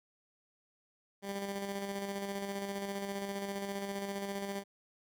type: tone with tremolo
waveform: 15% pulse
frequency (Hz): 198.5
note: G3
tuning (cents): +22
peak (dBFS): -29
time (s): 1.22-4.64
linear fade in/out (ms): 50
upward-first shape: square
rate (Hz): 15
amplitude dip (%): 35
effects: none